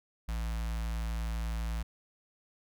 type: tone with notch filter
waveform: square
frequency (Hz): 56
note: A1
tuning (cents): +31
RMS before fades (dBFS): -34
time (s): 0.28-1.83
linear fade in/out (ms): 10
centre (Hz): 370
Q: 0.7
effects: none